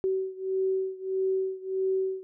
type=beating tone pair; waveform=sine; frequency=379.5 / 381.1 Hz; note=F#4 / G4; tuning=+44 / -49 cents; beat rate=1.6 Hz; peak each=-28 / -30 dBFS; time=0.04-2.23 s; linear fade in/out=0 ms; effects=none